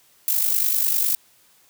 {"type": "noise with amplitude modulation", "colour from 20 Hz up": "violet", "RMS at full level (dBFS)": -18, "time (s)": [0.28, 1.15], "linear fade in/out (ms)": 0, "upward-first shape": "sine", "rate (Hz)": 50, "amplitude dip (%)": 60, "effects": ["white hiss -57 dBFS RMS until 1.69 s", "high-pass 60 Hz 12 dB/octave"]}